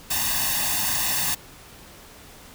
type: noise with comb filter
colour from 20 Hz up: white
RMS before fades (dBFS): -24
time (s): 0.1-1.35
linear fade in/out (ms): 10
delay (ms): 1.1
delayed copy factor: +0.95
effects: pink hiss -46 dBFS RMS until 2.54 s